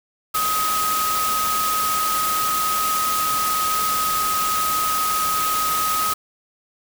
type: tone in noise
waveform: sine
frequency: 1261 Hz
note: D#6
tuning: 23 cents sharp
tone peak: -20 dBFS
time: 0.34-6.14 s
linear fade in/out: 10 ms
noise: white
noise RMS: -25 dBFS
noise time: 0.34-6.14 s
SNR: +2 dB
effects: none